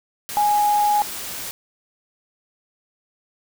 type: tone in noise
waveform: sine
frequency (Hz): 830.6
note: G#5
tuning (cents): 0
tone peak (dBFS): -15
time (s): 0.37-1.02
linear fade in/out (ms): 0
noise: white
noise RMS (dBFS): -31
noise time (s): 0.29-1.51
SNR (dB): +13
effects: none